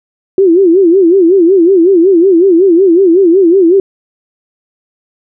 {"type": "tone with vibrato", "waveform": "sine", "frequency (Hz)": 360, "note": "F#4", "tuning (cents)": -47, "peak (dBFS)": -3, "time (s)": [0.38, 3.8], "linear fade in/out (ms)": 2, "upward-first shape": "sine", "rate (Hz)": 5.4, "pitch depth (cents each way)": 170, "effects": []}